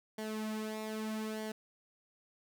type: tone with flanger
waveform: sawtooth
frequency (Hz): 217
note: A3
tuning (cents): -24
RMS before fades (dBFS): -39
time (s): 0.18-1.52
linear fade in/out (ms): 5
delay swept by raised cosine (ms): 0.77 to 3.97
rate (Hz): 0.8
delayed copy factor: -0.65
effects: none